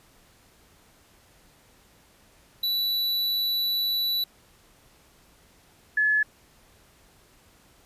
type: tone pair in turn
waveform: square / sine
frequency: 3951 / 1712.8 Hz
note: B7 / A6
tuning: 0 / -47 cents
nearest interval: octave + major second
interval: 1447 cents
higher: first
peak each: -24 / -19 dBFS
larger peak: second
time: 2.63-4.24 / 5.97-6.23 s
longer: first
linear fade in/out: 5 ms
effects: pink hiss -58 dBFS RMS until 7.85 s + resampled to 32000 Hz